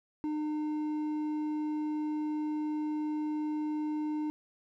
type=tone with hard clipping; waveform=sine; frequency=303.8 Hz; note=D#4; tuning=41 cents flat; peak=-32 dBFS; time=0.24-4.3 s; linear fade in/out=0 ms; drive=5 dB; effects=none